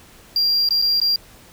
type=tone with dropouts; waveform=triangle; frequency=4764 Hz; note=D8; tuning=24 cents sharp; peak=-14 dBFS; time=0.36-1.16 s; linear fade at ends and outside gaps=2 ms; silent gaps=0.689-0.707 / 0.817-0.822 / 1.001-1.015 s; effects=pink hiss -47 dBFS RMS until 1.52 s